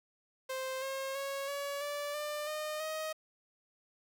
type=tone with pitch steps; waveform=sawtooth; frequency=523.3 / 537.1 / 551.2 / 565.7 / 580.6 / 595.9 / 611.6 / 627.7 Hz; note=C5 / C5 / C#5 / C#5 / D5 / D5 / D#5 / D#5; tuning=0 / +45 / -10 / +35 / -20 / +25 / -30 / +15 cents; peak=-32 dBFS; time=0.49-3.13 s; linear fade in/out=10 ms; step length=330 ms; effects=10-bit